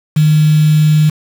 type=tone with quantisation; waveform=sine; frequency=153.2 Hz; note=D#3; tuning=27 cents flat; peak=-6 dBFS; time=0.16-1.1 s; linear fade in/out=10 ms; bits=4; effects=none